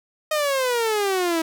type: exponential sweep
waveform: sawtooth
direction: down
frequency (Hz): 625 to 319.9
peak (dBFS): -16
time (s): 0.31-1.42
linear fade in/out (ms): 5
effects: none